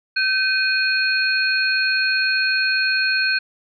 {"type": "tone cluster", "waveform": "sine", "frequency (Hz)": [1538, 2482, 4297], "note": ["G6", "D#7", "C8"], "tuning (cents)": [-33, -5, 45], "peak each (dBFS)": [-19, -22, -23], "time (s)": [0.16, 3.39], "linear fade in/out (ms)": 10, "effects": []}